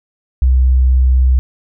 sine tone, 64 Hz, C2, 38 cents flat, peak -7 dBFS, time 0.42-1.39 s, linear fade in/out 0 ms, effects none

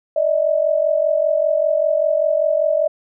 sine tone pair together, 590 / 635.1 Hz, D5 / D#5, +8 / +35 cents, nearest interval minor second, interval 127 cents, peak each -17 dBFS, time 0.16-2.88 s, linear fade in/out 5 ms, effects none

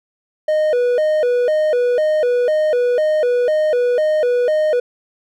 triangle tone with vibrato, 549 Hz, C#5, 17 cents flat, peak -11 dBFS, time 0.48-4.8 s, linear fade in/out 5 ms, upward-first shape square, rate 2 Hz, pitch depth 200 cents each way, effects none

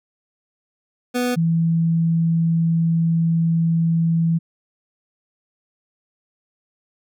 25% pulse / sine tone pair in turn, 246.9 / 165.31 Hz, B3 / E3, 0 / +5 cents, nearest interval perfect fifth, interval 695 cents, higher first, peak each -15 dBFS, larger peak neither, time 1.14-1.36 / 1.36-4.39 s, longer second, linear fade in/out 20 ms, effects none

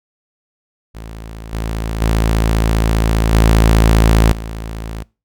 sawtooth tone with level steps, 55 Hz, A1, in tune, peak -25 / -15 / -8 / -4 / -20 dBFS, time 0.94-5.04 s, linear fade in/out 20 ms, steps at 1.53 / 2.01 / 3.33 / 4.32 s, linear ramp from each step 2 ms, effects noise-tail reverb RT60 0.3 s tail -24 dB re dry

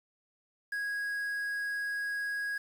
triangle tone with quantisation, 1653 Hz, G#6, 9 cents flat, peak -30 dBFS, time 0.72-2.58 s, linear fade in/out 5 ms, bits 9, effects none

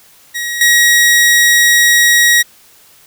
sawtooth tone with level steps, 1900 Hz, A#6, 33 cents sharp, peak -14 / -3 dBFS, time 0.34-2.43 s, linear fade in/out 20 ms, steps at 0.61 s, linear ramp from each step 2 ms, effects white hiss -45 dBFS RMS until 3.06 s

